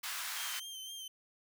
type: high-pass noise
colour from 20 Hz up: pink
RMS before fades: -40 dBFS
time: 0.03-0.6 s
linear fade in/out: 10 ms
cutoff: 1100 Hz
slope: 24 dB/octave
type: tone with vibrato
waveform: sawtooth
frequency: 3136 Hz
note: G7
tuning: in tune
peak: -40 dBFS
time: 0.36-1.08 s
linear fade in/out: 5 ms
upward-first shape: sine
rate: 3.9 Hz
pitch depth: 38 cents each way
effects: none